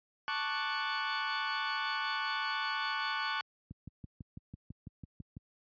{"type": "chord", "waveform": "sawtooth", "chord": "D major seventh", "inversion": "second", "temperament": "equal", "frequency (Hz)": [880, 1108.7, 1174.7, 1480], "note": ["A5", "C#6", "D6", "F#6"], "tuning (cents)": [0, 0, 0, 0], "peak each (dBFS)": [-35, -34, -37, -32], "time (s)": [0.28, 3.41], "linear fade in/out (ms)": 0}
{"type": "click train", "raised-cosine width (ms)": 5, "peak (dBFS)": -31, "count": 11, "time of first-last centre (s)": [3.71, 5.368], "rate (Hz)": 6.03}
{"effects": ["high-pass 80 Hz 12 dB/octave", "resampled to 11025 Hz"]}